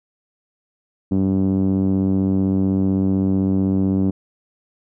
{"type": "tone with low-pass filter", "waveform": "5% pulse", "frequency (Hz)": 95.8, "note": "G2", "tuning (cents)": -39, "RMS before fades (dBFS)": -18, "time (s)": [1.11, 4.11], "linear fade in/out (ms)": 10, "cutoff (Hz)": 240, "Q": 2.7, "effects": []}